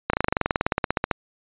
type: slowing click train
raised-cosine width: 0.5 ms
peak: -5 dBFS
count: 21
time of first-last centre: 0.1-1.112 s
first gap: 34 ms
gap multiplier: 1.04
effects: resampled to 8000 Hz